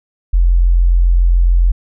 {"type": "tone", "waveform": "sine", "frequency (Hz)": 43.56, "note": "F1", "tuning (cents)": -4, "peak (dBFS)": -7, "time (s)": [0.33, 1.72], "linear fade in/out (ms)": 10, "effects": []}